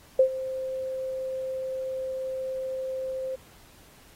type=tone with ADSR envelope; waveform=sine; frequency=523.3 Hz; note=C5; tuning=in tune; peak=-13 dBFS; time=0.19-3.36 s; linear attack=5 ms; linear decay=88 ms; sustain=-16 dB; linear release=12 ms; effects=pink hiss -55 dBFS RMS until 4.15 s + AAC 48 kbps